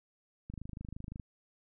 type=click train; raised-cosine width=5 ms; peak=-30 dBFS; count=19; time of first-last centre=0.5-1.198 s; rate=25.8 Hz; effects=none